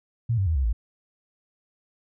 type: tone with pitch steps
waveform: sine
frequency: 116.54 / 96.87 / 80.52 / 66.93 / 55.64 Hz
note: A#2 / G2 / E2 / C2 / A1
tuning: 0 / -20 / -40 / +40 / +20 cents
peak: -20 dBFS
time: 0.29-0.73 s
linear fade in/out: 10 ms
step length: 88 ms
effects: none